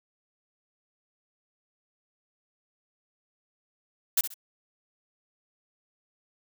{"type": "noise with echo", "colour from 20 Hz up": "blue", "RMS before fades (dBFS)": -22, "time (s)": [4.17, 4.21], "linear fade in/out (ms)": 5, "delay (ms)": 66, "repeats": 2, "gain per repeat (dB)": -11, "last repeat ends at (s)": 4.342, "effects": []}